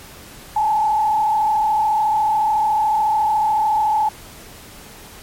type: tone with frequency modulation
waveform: sine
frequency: 858 Hz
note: A5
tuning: 44 cents flat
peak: -14 dBFS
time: 0.56-4.09 s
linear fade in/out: 5 ms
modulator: 33.9 Hz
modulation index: 0.76
effects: pink hiss -40 dBFS RMS until 5.22 s + MP3 64 kbps